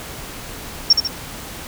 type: tone with echo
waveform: sine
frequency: 5490 Hz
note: F8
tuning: 31 cents flat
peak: -6 dBFS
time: 0.9-0.93 s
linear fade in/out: 5 ms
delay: 73 ms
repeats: 2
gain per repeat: -6 dB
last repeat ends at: 1.076 s
effects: pink hiss -33 dBFS RMS until 1.67 s